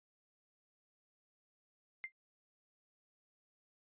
sine tone with exponential decay, 2093 Hz, C7, in tune, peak -36 dBFS, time 2.04-2.12 s, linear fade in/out 0 ms, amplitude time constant 16 ms, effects noise-tail reverb RT60 0.1 s tail -20 dB re dry + resampled to 8000 Hz

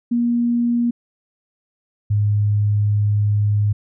sine tone pair in turn, 237.8 / 103.87 Hz, A#3 / G#2, +35 / +1 cents, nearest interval octave + major second, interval 1434 cents, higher first, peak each -15 / -14 dBFS, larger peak second, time 0.11-0.91 / 2.1-3.73 s, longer second, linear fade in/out 10 ms, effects none

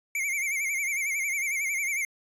square tone with vibrato, 2217 Hz, C#7, in tune, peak -27 dBFS, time 0.15-2.05 s, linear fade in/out 2 ms, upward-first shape sine, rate 11 Hz, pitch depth 99 cents each way, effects resampled to 32000 Hz

